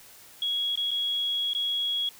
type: tone with dropouts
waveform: sine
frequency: 3326 Hz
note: G#7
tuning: 2 cents sharp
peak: -25 dBFS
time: 0.42-2.09 s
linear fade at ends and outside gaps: 2 ms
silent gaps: 0.756-0.774 / 0.908-0.914 / 1.534-1.549 s
effects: white hiss -51 dBFS RMS until 2.19 s